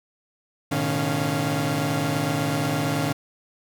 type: tone cluster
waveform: sawtooth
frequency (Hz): 109.5 / 125.3 / 152.8 / 277.1 / 697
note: A2 / B2 / D#3 / C#4 / F5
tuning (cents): -8 / +25 / -31 / -1 / -4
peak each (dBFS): -28 / -28 / -22 / -23 / -28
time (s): 0.71-3.13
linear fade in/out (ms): 10
effects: none